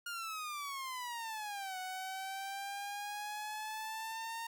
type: exponential two-way sweep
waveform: sawtooth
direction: down then up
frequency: 1428 to 740 to 921 Hz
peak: -36 dBFS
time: 0.06-4.47 s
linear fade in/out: 5 ms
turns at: 1.78 s
effects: none

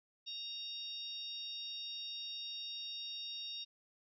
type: harmonic tone with a mistuned harmonic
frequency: 932.3 Hz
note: A#5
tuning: in tune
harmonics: 3 / 4 / 5 / 6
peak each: -51 / -43 / -54 / -49 dBFS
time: 0.26-3.65 s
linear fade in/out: 20 ms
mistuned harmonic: 6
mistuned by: -19 cents
effects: none

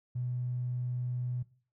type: tone with tanh clipping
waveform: triangle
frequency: 124 Hz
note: B2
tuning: 7 cents sharp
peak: -31 dBFS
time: 0.15-1.43 s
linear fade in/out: 10 ms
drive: 2 dB
effects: noise-tail reverb RT60 0.4 s tail -18 dB re dry

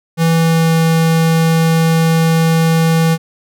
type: tone with pitch glide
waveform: square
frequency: 164.6 to 163.27 Hz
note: E3 to E3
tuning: -2 to -16 cents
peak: -10 dBFS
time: 0.17-3.18 s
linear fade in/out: 50 ms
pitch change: -14 cents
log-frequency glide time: 0.31-0.76 s
effects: none

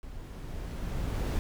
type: noise with level ramp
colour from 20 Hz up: brown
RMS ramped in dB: -44 to -28 dBFS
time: 0.03-1.39 s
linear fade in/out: 0 ms
effects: none

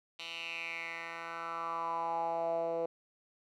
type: tone with band-pass filter sweep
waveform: 10% pulse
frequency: 166.7 Hz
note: E3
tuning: 20 cents sharp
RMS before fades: -37 dBFS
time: 0.19-2.86 s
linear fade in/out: 5 ms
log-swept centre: 3300 to 530 Hz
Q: 5.1
effects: none

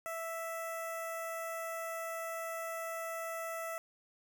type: tone with notch filter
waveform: 15% pulse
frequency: 659.3 Hz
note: E5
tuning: in tune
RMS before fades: -40 dBFS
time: 0.06-3.78 s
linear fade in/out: 0 ms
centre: 3900 Hz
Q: 0.55
effects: none

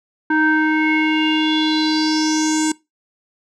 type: tone with low-pass filter sweep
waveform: square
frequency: 311.1 Hz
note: D#4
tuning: in tune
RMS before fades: -17 dBFS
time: 0.3-2.72 s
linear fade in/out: 5 ms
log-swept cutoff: 1400 to 7800 Hz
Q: 5.9
effects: noise-tail reverb RT60 0.2 s tail -20 dB re dry

